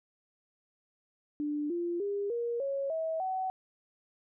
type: tone with pitch steps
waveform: sine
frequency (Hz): 295.6 / 345.5 / 403.8 / 472 / 551.6 / 644.7 / 753.5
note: D4 / F4 / G#4 / A#4 / C#5 / E5 / F#5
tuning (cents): +11 / -19 / -49 / +22 / -9 / -39 / +31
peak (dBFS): -30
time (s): 1.4-3.5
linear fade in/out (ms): 0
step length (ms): 300
effects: none